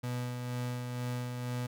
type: tone with tremolo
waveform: 35% pulse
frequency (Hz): 123.47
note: B2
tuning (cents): 0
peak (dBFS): -31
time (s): 0.03-1.67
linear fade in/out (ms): 10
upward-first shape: sine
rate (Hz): 2.1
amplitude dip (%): 35
effects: none